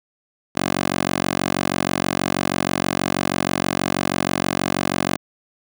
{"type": "tone with high-pass filter", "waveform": "10% pulse", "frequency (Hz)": 46.25, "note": "F#1", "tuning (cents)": 0, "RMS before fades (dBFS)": -22, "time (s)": [0.55, 5.17], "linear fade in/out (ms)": 20, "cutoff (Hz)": 260, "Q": 0.65, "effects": []}